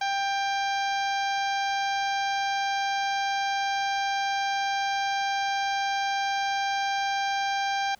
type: harmonic tone with a mistuned harmonic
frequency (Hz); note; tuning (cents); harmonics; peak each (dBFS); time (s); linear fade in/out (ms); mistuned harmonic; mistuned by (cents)
791; G5; +15; 1 / 2 / 3 / 4 / 5 / 6 / 7 / 8; -26 / -32 / -36 / -38 / -40 / -42 / -43 / -44; 0.01-7.95; 5; 4; +19
effects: pink hiss -59 dBFS RMS until 7.99 s